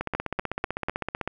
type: two click trains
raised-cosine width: 0.5 ms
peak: -13 / -11 dBFS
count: 21 / 4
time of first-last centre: 0.01-1.276 / 0.15-0.885 s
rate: 15.8 / 4.08 Hz
effects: none